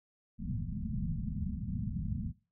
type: low-pass noise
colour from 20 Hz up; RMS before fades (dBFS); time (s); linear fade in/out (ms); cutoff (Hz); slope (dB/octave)
white; -36; 0.38-2.33; 50; 230; 96
effects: noise-tail reverb RT60 0.3 s tail -18 dB re dry